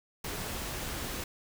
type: noise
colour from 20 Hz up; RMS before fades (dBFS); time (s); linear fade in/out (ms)
pink; -37; 0.24-1.24; 5
effects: none